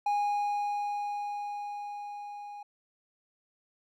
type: tone with level ramp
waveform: triangle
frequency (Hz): 822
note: G#5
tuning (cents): -18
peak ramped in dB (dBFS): -23 to -39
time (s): 0.06-2.63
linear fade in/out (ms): 5
effects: none